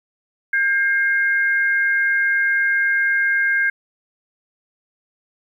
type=tone pair together; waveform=sine; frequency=1602 / 2126 Hz; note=G6 / C7; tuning=+37 / +27 cents; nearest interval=perfect fourth; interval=490 cents; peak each=-16 / -22 dBFS; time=0.53-3.7 s; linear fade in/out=5 ms; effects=9-bit